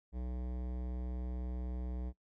sine tone with hard clipping, 61.9 Hz, B1, 5 cents sharp, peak -39 dBFS, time 0.12-2.13 s, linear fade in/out 50 ms, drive 17 dB, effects noise-tail reverb RT60 0.1 s tail -20 dB re dry

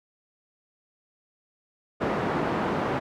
pink band-pass noise, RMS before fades -27 dBFS, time 2-3 s, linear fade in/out 20 ms, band 180 to 1300 Hz, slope 12 dB/octave, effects none

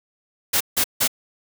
white noise bursts, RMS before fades -19 dBFS, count 3, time 0.53-1.078 s, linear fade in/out 10 ms, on 76 ms, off 160 ms, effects none

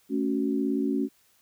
sine chord, F# minor, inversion first, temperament equal, 220 / 277.2 / 370 Hz, A3 / C#4 / F#4, 0 / 0 / 0 cents, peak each -29 / -26 / -31 dBFS, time 0.09-1.09 s, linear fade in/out 50 ms, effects white hiss -64 dBFS RMS until 1.41 s

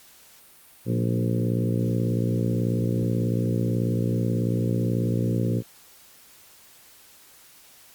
harmonic tone with a mistuned harmonic, 58.27 Hz, A#1, in tune, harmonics 2 / 3 / 4 / 5 / 6 / 7 / 8 / 9, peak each -24 / -28 / -30 / -32 / -34 / -35 / -36 / -37 dBFS, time 0.85-5.63 s, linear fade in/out 50 ms, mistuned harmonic 3, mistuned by +43 cents, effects white hiss -52 dBFS RMS until 7.94 s + Opus 48 kbps

